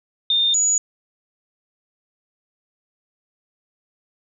sine tone pair in turn, 3627 / 6847 Hz, A#7 / A8, -48 / -48 cents, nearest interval major seventh, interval 1100 cents, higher second, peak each -15 dBFS, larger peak neither, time 0.3-0.54 / 0.54-0.78 s, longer neither, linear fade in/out 2 ms, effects none

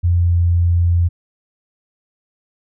sine tone with pitch glide, 87.1 to 86.35 Hz, F2 to F2, -4 to -19 cents, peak -11 dBFS, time 0.03-1.09 s, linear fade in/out 20 ms, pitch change -15 cents, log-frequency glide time 0.14-0.35 s, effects none

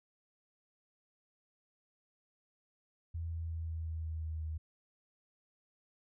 sine tone with pitch steps, 83 / 82.38 / 81.76 / 81.15 / 80.54 / 79.94 / 79.34 / 78.75 Hz, E2 / E2 / E2 / E2 / E2 / D#2 / D#2 / D#2, +12 / -1 / -14 / -27 / -40 / +47 / +34 / +21 cents, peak -36 dBFS, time 3.14-4.58 s, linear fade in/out 10 ms, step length 180 ms, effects none

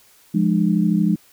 sine tone cluster, 174.9 / 207.6 / 302.7 Hz, F3 / G#3 / D#4, +3 / 0 / -48 cents, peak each -18 / -18 / -23 dBFS, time 0.34-1.16 s, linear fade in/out 10 ms, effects white hiss -53 dBFS RMS until 1.32 s

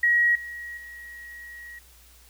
sine tone with level steps, 1903 Hz, A#6, 35 cents sharp, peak -17 / -34 / -39 dBFS, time 0.03-1.79 s, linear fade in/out 5 ms, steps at 0.35 / 0.77 s, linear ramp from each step 5 ms, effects added 60 Hz sine -54 dBFS peak until 2.29 s + white hiss -55 dBFS RMS until 2.29 s

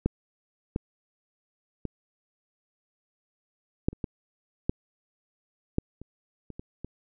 clicks, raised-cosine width 3 ms, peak -10 / -14 / -18 / -10 / -29 / -17 / -11 / -11 / -29 / -27 / -25 / -23 dBFS, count 12, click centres 0.06 / 0.761 / 1.853 / 3.885 / 3.93 / 4.042 / 4.695 / 5.784 / 6.016 / 6.503 / 6.595 / 6.846 s, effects none

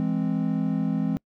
triangle chord, E augmented, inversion none, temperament equal with one note detuned, 166.83 / 207.7 / 261.6 Hz, E3 / G#3 / B#3, +21 / 0 / 0 cents, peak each -25 dBFS, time 0-1.17 s, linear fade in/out 0 ms, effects noise-tail reverb RT60 0.1 s tail -26 dB re dry

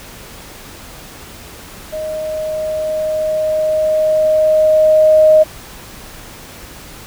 sine tone with level ramp, 622.3 Hz, D#5, in tune, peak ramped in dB -20 to -4 dBFS, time 1.92-5.44 s, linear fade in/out 20 ms, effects pink hiss -35 dBFS RMS until 7.06 s

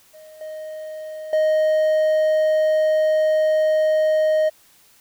triangle tone with level steps, 622.3 Hz, D#5, in tune, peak -39 / -28 / -13 dBFS, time 0.13-4.5 s, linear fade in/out 20 ms, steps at 0.41 / 1.33 s, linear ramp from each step 2 ms, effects white hiss -54 dBFS RMS until 5 s

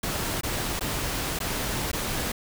pink noise with dropouts, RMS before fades -29 dBFS, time 0.03-2.32 s, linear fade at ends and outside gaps 5 ms, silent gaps 0.411-0.433 / 0.795-0.808 / 1.39-1.402 / 1.916-1.93 s, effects none

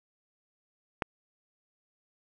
click, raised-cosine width 0.5 ms, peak -13 dBFS, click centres 1.022 s, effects none

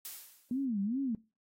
blue noise with exponential decay, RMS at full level -39 dBFS, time 0.05-0.65 s, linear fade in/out 1 ms, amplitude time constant 130 ms
sine tone with vibrato, 232.8 Hz, A#3, 2 cents flat, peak -30 dBFS, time 0.51-1.15 s, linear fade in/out 2 ms, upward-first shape sine, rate 2.5 Hz, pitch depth 300 cents each way
effects noise-tail reverb RT60 0.3 s tail -22 dB re dry + AAC 48 kbps

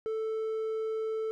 sine tone with hard clipping, 440.7 Hz, A4, 3 cents sharp, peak -31 dBFS, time 0.06-1.31 s, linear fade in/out 0 ms, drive 3 dB, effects none

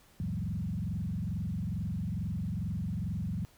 sine tone with frequency modulation, 137.4 Hz, C#3, 15 cents flat, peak -31 dBFS, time 0.2-3.45 s, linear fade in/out 0 ms, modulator 22.3 Hz, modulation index 2.8, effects pink hiss -62 dBFS RMS until 3.57 s

